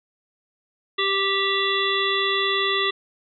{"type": "harmonic tone with a mistuned harmonic", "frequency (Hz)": 392, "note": "G4", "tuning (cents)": 0, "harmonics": [1, 3, 5, 7, 9, 10], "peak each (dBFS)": [-26, -26, -26, -30, -25, -31], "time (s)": [0.98, 2.91], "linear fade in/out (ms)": 10, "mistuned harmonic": 9, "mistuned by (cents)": -39, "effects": []}